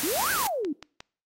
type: noise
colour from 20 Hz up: white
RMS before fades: -29 dBFS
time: 0-0.47 s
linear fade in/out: 0 ms
type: exponential two-way sweep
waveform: sine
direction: up then down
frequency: 270 to 1651 to 270 Hz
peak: -26 dBFS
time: 0.03-0.73 s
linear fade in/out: 5 ms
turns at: 0.31 s
type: click train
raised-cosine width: 0.2 ms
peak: -22 dBFS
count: 4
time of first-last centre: 0.47-1.005 s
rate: 5.61 Hz
effects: noise-tail reverb RT60 0.5 s tail -26 dB re dry + AAC 48 kbps